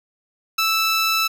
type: tone with ADSR envelope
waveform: 15% pulse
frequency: 1318.5 Hz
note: E6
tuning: in tune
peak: -9 dBFS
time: 0.58-1.28 s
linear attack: 9 ms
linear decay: 4 ms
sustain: -2 dB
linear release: 14 ms
effects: none